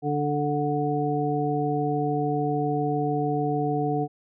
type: harmonic tone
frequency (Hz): 146.83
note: D3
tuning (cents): 0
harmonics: 1 / 2 / 3 / 5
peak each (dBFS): -28 / -28 / -28 / -28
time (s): 0.02-4.08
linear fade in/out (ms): 50
effects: none